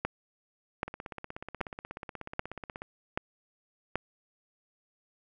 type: two click trains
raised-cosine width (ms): 0.5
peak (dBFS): -24 / -14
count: 33 / 6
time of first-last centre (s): 0.88-2.819 / 0.05-3.956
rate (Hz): 16.5 / 1.28
effects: none